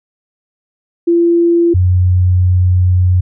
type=tone pair in turn; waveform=sine; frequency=341 / 90.84 Hz; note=F4 / F#2; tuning=-41 / -31 cents; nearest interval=octave + major seventh; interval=2290 cents; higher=first; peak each=-7 dBFS; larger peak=neither; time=1.07-1.74 / 1.74-3.21 s; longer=second; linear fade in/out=10 ms; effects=none